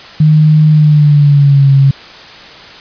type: tone with pitch glide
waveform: sine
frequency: 154 to 137.2 Hz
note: D#3 to C#3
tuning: -17 to -17 cents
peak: -3 dBFS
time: 0.2-1.91 s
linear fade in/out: 5 ms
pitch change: -200 cents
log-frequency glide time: 0.7-1.72 s
effects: white hiss -32 dBFS RMS until 2.8 s + resampled to 11025 Hz